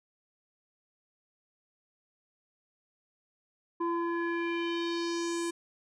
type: tone with low-pass filter sweep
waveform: square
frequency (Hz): 339.3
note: F4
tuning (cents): -50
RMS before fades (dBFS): -32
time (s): 3.8-5.51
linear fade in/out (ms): 10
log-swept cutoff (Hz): 940 to 9100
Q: 2.8
effects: none